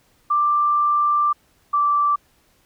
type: tone pair in turn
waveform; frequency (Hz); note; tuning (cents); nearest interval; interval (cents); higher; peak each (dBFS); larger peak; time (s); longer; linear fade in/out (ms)
sine; 1180 / 1167.1; D6 / D6; +8 / -11; unison; 19; first; -15; neither; 0.3-1.33 / 1.73-2.16; first; 10
effects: pink hiss -60 dBFS RMS until 2.65 s